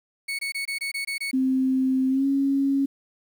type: tone bursts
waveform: 35% pulse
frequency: 2217 Hz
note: C#7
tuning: in tune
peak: -25 dBFS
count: 8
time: 0.28-1.314 s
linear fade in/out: 10 ms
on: 110 ms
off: 22 ms
type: tone with pitch glide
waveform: sine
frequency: 261.6 to 275.1 Hz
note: C4 to C#4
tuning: 0 to -13 cents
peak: -19 dBFS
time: 1.33-2.86 s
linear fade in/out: 10 ms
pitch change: +87 cents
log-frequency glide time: 2.09-2.26 s
effects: 9-bit